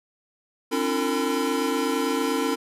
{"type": "tone cluster", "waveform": "square", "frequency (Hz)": [268.5, 297.1, 344.3, 454.6, 1001], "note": ["C4", "D4", "F4", "A#4", "B5"], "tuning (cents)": [45, 20, -25, -43, 23], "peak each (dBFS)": [-28, -30, -32, -28, -33], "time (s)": [0.71, 2.56], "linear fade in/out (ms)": 20, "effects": ["resampled to 32000 Hz"]}